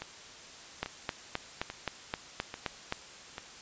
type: two click trains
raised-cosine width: 0.3 ms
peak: -15 / -22 dBFS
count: 9 / 5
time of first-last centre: 0.83-2.924 / 0.02-3.381 s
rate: 3.82 / 1.19 Hz
effects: white hiss -49 dBFS RMS until 3.61 s + resampled to 16000 Hz